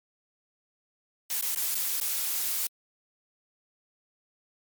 blue noise with dropouts, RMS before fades -29 dBFS, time 1.3-2.67 s, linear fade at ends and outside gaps 2 ms, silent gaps 1.412-1.423 / 1.549-1.559 / 1.747-1.752 / 2.001-2.011 s, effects MP3 96 kbps

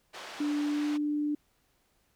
pink band-pass noise, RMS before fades -44 dBFS, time 0.13-0.98 s, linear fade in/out 20 ms, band 590 to 4700 Hz, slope 12 dB/octave
sine tone with pitch glide, 293.9 to 296.1 Hz, D4 to D4, +1 to +14 cents, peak -27 dBFS, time 0.4-1.35 s, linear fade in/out 5 ms, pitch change +13 cents, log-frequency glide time 0.69-0.84 s
effects pink hiss -71 dBFS RMS until 2.15 s

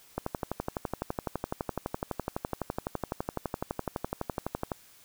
click train, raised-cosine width 1 ms, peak -16 dBFS, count 55, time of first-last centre 0.18-4.718 s, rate 11.9 Hz, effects white hiss -57 dBFS RMS until 5.04 s

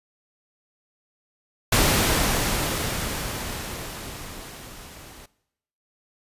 pink noise with level ramp, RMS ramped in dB -18 to -45 dBFS, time 1.72-5.26 s, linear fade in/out 5 ms, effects noise-tail reverb RT60 0.8 s tail -20 dB re dry + resampled to 32000 Hz

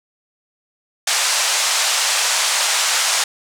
white band-pass noise, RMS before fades -18 dBFS, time 1.07-3.24 s, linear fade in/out 5 ms, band 640 to 8300 Hz, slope 24 dB/octave, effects none

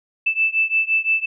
sine beating tone pair, 2637 / 2642.8 Hz, E7 / E7, 0 / +4 cents, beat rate 5.8 Hz, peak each -19 / -20 dBFS, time 0.26-1.26 s, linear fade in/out 10 ms, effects none

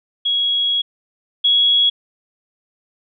sine tone pair in turn, 3322 / 3337 Hz, G#7 / G#7, 0 / +8 cents, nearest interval unison, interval 8 cents, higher second, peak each -15 / -11 dBFS, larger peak second, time 0.25-0.82 / 1.44-1.9 s, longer first, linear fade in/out 10 ms, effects none

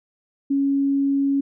sine tone, 277.2 Hz, C#4, in tune, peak -17 dBFS, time 0.5-1.41 s, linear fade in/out 10 ms, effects none

